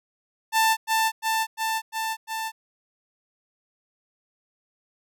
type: tone with echo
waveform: sawtooth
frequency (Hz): 888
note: A5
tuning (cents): +16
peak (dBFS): -14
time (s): 0.52-0.77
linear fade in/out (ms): 50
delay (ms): 350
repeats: 5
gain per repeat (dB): -2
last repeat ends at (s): 2.52
effects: none